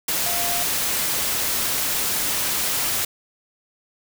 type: tone in noise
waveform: sine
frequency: 698.5 Hz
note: F5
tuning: in tune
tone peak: -29 dBFS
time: 0.26-0.63 s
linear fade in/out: 5 ms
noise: white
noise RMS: -23 dBFS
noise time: 0.08-3.05 s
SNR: -9 dB
effects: none